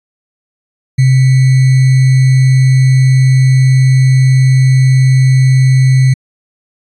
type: tone with sample-and-hold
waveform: sine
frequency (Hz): 130.81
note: C3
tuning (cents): 0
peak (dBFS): -4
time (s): 0.98-6.14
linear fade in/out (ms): 10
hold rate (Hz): 2100
effects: resampled to 22050 Hz